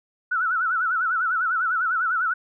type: tone with vibrato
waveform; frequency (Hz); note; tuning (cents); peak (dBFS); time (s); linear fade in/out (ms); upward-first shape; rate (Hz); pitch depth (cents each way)
sine; 1396.9; F6; 0; -20; 0.31-2.34; 10; sine; 10; 130
effects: none